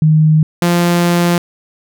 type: tone pair in turn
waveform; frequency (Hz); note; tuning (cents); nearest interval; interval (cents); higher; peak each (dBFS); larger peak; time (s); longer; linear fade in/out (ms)
sine / sawtooth; 155.56 / 173.51; D#3 / F3; 0 / -11; major second; 189; second; -6; neither; 0.02-0.43 / 0.62-1.38; second; 2
effects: none